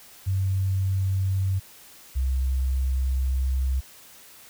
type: tone pair in turn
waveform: sine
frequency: 95.6 / 65.41 Hz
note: G2 / C2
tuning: -43 / 0 cents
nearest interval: perfect fifth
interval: 657 cents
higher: first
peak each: -21 dBFS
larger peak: neither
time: 0.26-1.6 / 2.15-3.81 s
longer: second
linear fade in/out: 20 ms
effects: white hiss -49 dBFS RMS until 4.49 s